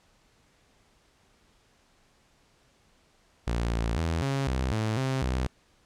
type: tone with pitch steps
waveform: sawtooth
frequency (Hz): 58.3 / 56.7 / 82.1 / 136.8 / 64.7 / 109.3 / 132.3 / 63.7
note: A#1 / A#1 / E2 / C#3 / C2 / A2 / C3 / C2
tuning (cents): +1 / -47 / -6 / -23 / -19 / -11 / +20 / -46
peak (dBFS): -22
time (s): 3.47-5.47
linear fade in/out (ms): 5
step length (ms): 250
effects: pink hiss -64 dBFS RMS until 5.85 s + low-pass 8000 Hz 12 dB/octave